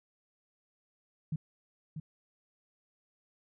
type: tone with echo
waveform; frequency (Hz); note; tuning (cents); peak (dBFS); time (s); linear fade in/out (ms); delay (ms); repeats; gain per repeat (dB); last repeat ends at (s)
sine; 155.56; D#3; 0; -30; 1.32-1.36; 5; 640; 1; -7; 2
effects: none